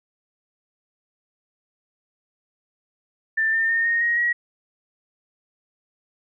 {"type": "tone with pitch steps", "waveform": "sine", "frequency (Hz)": [1780, 1804.8, 1830, 1855.6, 1881.5, 1907.8], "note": ["A6", "A6", "A#6", "A#6", "A#6", "A#6"], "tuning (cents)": [20, 44, -32, -8, 16, 40], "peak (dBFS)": -18, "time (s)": [3.37, 4.33], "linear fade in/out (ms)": 10, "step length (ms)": 160, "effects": []}